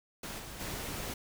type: noise with level steps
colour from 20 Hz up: pink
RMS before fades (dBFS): -41 / -45 / -39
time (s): 0.23-1.14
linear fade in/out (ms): 5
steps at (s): 0.38 / 0.59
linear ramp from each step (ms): 20
effects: none